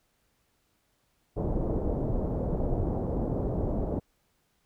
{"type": "low-pass noise", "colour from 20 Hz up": "pink", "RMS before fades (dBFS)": -29, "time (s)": [1.36, 4], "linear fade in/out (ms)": 20, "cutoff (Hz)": 660, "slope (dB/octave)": 24, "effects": ["pink hiss -72 dBFS RMS until 4.65 s"]}